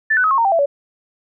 sine tone with pitch steps, 1760 / 1497.2 / 1273.6 / 1083.4 / 921.6 / 784 / 666.9 / 567.3 Hz, A6 / F#6 / D#6 / C#6 / A#5 / G5 / E5 / C#5, 0 / +20 / +40 / -40 / -20 / 0 / +20 / +40 cents, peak -12 dBFS, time 0.1-0.66 s, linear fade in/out 10 ms, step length 70 ms, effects none

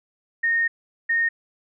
sine tone bursts at uneven times, 1845 Hz, A#6, 18 cents flat, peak -18 dBFS, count 2, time 0.43-0.68 / 1.09-1.29 s, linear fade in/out 10 ms, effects none

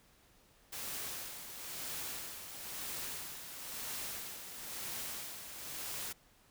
white noise with tremolo, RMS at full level -41 dBFS, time 0.72-6.13 s, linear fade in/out 10 ms, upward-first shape sine, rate 1 Hz, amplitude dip 55%, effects pink hiss -66 dBFS RMS until 6.5 s

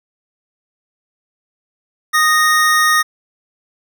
square tone pair together, 1239.3 / 1858 Hz, D#6 / A#6, -7 / -6 cents, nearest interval perfect fifth, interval 701 cents, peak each -14 dBFS, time 2.13-3.03 s, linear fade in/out 20 ms, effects none

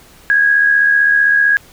sine tone with amplitude modulation, 1649 Hz, G#6, 13 cents flat, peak -6 dBFS, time 0.3-1.57 s, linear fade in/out 0 ms, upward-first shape sine, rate 75.6 Hz, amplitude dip 50%, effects pink hiss -44 dBFS RMS until 1.72 s

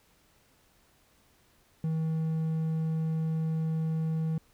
triangle tone, 160 Hz, D#3, 49 cents sharp, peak -25 dBFS, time 1.84-4.38 s, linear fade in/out 2 ms, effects pink hiss -65 dBFS RMS until 4.53 s

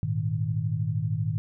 sine chord, Ab suspended second, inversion none, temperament equal, 103.83 / 116.54 / 155.56 Hz, Ab2 / Bb2 / Eb3, 0 / 0 / 0 cents, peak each -29 dBFS, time 0.03-1.38 s, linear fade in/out 0 ms, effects none

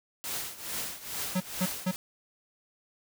white noise with tremolo, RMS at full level -33 dBFS, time 0.24-1.96 s, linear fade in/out 0 ms, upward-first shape triangle, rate 2.3 Hz, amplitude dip 85%
square tone bursts, 184.4 Hz, F#3, 6 cents flat, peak -26 dBFS, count 3, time 1.35-1.915 s, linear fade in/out 10 ms, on 55 ms, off 200 ms
effects none

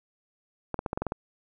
clicks, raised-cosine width 1 ms, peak -15 dBFS, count 8, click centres 0.743 / 0.791 / 0.862 / 0.931 / 0.975 / 1.02 / 1.067 / 1.121 s, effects none

